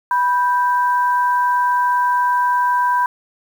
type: tone pair together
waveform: sine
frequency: 984.9 / 1568 Hz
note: B5 / G6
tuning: -5 / 0 cents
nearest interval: minor sixth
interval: 805 cents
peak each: -14 / -22 dBFS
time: 0.11-3.06 s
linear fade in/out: 2 ms
effects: 7-bit